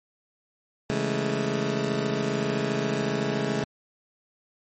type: chord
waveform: 20% pulse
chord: A major seventh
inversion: first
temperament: just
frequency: 137.5 / 165 / 206.2 / 220 Hz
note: C#3 / E3 / G#3 / A3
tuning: -14 / +2 / -12 / 0 cents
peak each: -25 / -29 / -25 / -26 dBFS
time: 0.9-3.64 s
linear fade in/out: 0 ms
effects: low-pass 8000 Hz 12 dB/octave + MP3 32 kbps